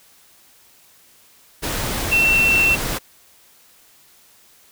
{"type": "tone in noise", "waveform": "sine", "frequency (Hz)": 2698, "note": "E7", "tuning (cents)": 40, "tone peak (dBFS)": -13, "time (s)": [2.11, 2.76], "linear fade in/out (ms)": 20, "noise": "pink", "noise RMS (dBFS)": -24, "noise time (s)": [1.62, 2.99], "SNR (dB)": 8, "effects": ["white hiss -52 dBFS RMS until 4.71 s"]}